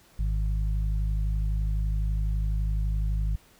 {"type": "harmonic tone", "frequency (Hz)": 51.91, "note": "G#1", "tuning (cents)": 0, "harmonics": [1, 2, 3], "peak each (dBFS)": [-24, -34, -36], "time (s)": [0.19, 3.36], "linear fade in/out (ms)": 5, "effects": ["pink hiss -58 dBFS RMS until 3.59 s"]}